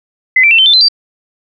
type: tone with pitch steps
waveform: sine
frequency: 2036 / 2339 / 2687 / 3086 / 3545 / 4072 / 4677 Hz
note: C7 / D7 / E7 / G7 / A7 / C8 / D8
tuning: -48 / -8 / +33 / -28 / +12 / -48 / -8 cents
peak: -4 dBFS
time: 0.36-0.885 s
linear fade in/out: 5 ms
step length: 75 ms
effects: none